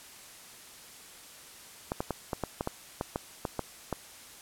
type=clicks; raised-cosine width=1 ms; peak=-16 dBFS; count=12; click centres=1.919 / 2.005 / 2.107 / 2.332 / 2.437 / 2.609 / 2.674 / 3.011 / 3.159 / 3.452 / 3.593 / 3.927 s; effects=white hiss -50 dBFS RMS until 4.41 s + low-pass 12000 Hz 12 dB/octave